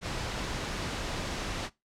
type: noise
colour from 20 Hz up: pink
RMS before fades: -34 dBFS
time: 0.01-1.7 s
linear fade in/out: 50 ms
effects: noise-tail reverb RT60 0.2 s tail -20 dB re dry + low-pass 6000 Hz 12 dB/octave